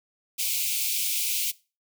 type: high-pass noise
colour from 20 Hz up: white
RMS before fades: -27 dBFS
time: 0.38-1.52 s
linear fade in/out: 20 ms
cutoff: 2200 Hz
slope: 96 dB/octave
effects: noise-tail reverb RT60 0.3 s tail -20 dB re dry